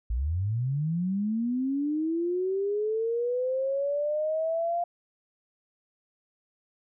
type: linear sweep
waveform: sine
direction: up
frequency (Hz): 52.5 to 698.5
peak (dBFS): -25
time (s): 0.1-4.84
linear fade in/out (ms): 5
effects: none